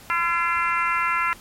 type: harmonic tone with a mistuned harmonic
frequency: 340 Hz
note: F4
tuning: 46 cents flat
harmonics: 3 / 4 / 5 / 6 / 7 / 8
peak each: -26 / -23 / -30 / -27 / -31 / -31 dBFS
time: 0.1-1.33 s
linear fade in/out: 0 ms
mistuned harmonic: 6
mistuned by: +31 cents
effects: pink hiss -46 dBFS RMS until 1.4 s + MP3 64 kbps